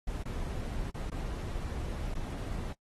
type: noise with dropouts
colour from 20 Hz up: brown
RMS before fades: -36 dBFS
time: 0.07-2.73 s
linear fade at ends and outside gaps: 5 ms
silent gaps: 0.23-0.254 / 0.903-0.943 / 1.101-1.116 / 2.141-2.151 s
effects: noise-tail reverb RT60 0.1 s tail -22 dB re dry + AAC 32 kbps